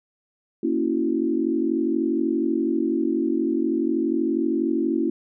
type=chord; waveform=sine; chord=F# dominant seventh; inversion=first; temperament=equal; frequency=233.1 / 277.2 / 329.6 / 370 Hz; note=A#3 / C#4 / E4 / F#4; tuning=0 / 0 / 0 / 0 cents; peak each=-27 / -25 / -23 / -29 dBFS; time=0.63-5.1 s; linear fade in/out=5 ms; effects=none